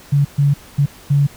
sine tone bursts at uneven times, 142.3 Hz, C#3, 46 cents sharp, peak -10 dBFS, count 4, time 0.12-0.25 / 0.38-0.54 / 0.78-0.86 / 1.1-1.27 s, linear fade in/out 10 ms, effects pink hiss -42 dBFS RMS until 1.36 s

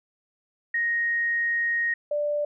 sine tone pair in turn, 1870 / 589 Hz, A#6 / D5, +5 / +5 cents, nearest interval octave + minor sixth, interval 2000 cents, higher first, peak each -22 / -23 dBFS, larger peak first, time 0.74-1.94 / 2.11-2.45 s, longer first, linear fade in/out 5 ms, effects none

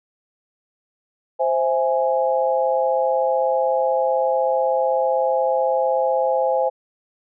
sine chord, C augmented, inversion none, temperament equal, 523.3 / 659.3 / 830.6 Hz, C5 / E5 / G#5, 0 / 0 / 0 cents, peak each -19 / -23 / -22 dBFS, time 1.39-6.7 s, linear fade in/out 20 ms, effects none

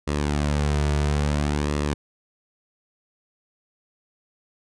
sawtooth tone with flanger, 73.42 Hz, D2, in tune, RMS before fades -23 dBFS, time 0.07-1.94 s, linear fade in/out 10 ms, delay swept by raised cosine 1.3 to 3.8 ms, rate 0.59 Hz, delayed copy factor -0.5, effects resampled to 22050 Hz

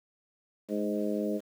harmonic tone with a mistuned harmonic, 103.83 Hz, G#2, in tune, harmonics 2 / 3 / 4 / 5 / 6, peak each -32 / -34 / -35 / -36 / -37 dBFS, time 0.68-1.41 s, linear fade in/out 50 ms, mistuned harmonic 2, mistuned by +20 cents, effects 9-bit

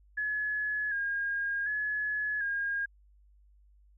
sine tone with vibrato, 1661.2 Hz, G#6, in tune, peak -29 dBFS, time 0.17-2.86 s, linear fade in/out 10 ms, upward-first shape square, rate 0.67 Hz, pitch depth 40 cents each way, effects added 50 Hz sine -58 dBFS peak until 3.97 s

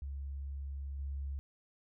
sine tone with level steps, 69.3 Hz, C#2, in tune, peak -38 / -36 dBFS, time 0.02-1.39 s, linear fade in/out 0 ms, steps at 0.99 s, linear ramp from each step 2 ms, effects none

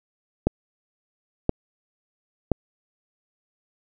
click train, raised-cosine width 2 ms, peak -5 dBFS, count 3, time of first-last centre 0.47-2.517 s, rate 0.977 Hz, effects none

